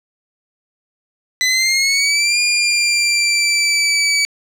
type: exponential two-way sweep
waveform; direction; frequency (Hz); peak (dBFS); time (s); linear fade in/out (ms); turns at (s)
20% pulse; up then down; 2000 to 2418 to 2283; -8; 1.41-4.25; 0; 2.4
effects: low-pass 11000 Hz 12 dB/octave